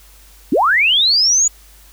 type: linear sweep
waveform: sine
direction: up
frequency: 211.4 to 6940 Hz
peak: -10 dBFS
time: 0.52-1.48 s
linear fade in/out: 5 ms
effects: added 50 Hz sine -44 dBFS peak until 1.92 s + white hiss -47 dBFS RMS until 1.92 s